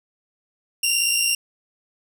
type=tone pair together; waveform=15% pulse; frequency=2748 / 2806 Hz; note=F7 / F7; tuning=-29 / +8 cents; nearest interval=unison; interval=37 cents; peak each=-14 dBFS; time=0.83-1.35 s; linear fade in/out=5 ms; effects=none